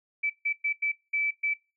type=tone bursts at uneven times; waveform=sine; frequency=2312 Hz; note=D7; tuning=28 cents flat; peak=-24 dBFS; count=6; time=0.23-0.3 / 0.45-0.53 / 0.64-0.73 / 0.82-0.92 / 1.13-1.31 / 1.43-1.54 s; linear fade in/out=10 ms; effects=noise-tail reverb RT60 0.3 s tail -22 dB re dry